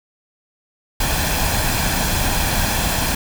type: noise with comb filter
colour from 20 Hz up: pink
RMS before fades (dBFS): -19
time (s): 1-3.15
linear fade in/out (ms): 5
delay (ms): 1.2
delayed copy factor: +0.5
effects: none